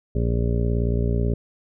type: harmonic tone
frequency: 58.27 Hz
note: A#1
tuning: in tune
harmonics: 1 / 2 / 3 / 4 / 5 / 6 / 7 / 8 / 9 / 10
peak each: -22 / -24 / -29 / -30 / -37 / -41 / -29 / -40 / -41 / -38 dBFS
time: 0.15-1.34 s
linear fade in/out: 5 ms
effects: none